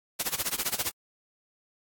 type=noise with tremolo; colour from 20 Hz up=white; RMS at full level=-27 dBFS; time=0.19-0.91 s; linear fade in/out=10 ms; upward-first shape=sine; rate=15 Hz; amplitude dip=95%; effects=AAC 64 kbps